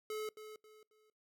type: tone with echo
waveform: square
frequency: 430.1 Hz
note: A4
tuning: 39 cents flat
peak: -39 dBFS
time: 0.1-0.29 s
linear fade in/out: 2 ms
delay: 270 ms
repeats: 3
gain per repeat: -10 dB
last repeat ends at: 1.1 s
effects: noise-tail reverb RT60 0.2 s tail -24 dB re dry